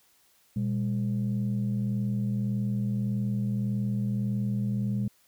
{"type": "tone pair together", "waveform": "sine", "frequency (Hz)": [120.3, 202], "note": ["B2", "G#3"], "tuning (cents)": [-45, -48], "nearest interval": "major sixth", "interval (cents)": 897, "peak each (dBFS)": -27, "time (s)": [0.56, 5.08], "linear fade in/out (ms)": 5, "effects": ["tanh soft clip ceiling -21 dBFS", "white hiss -64 dBFS RMS until 5.27 s"]}